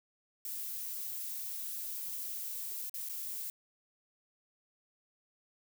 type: noise with dropouts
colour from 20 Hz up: violet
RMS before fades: -40 dBFS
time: 0.45-3.5 s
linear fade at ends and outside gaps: 1 ms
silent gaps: 2.896-2.941 / 3.088-3.095 s
effects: none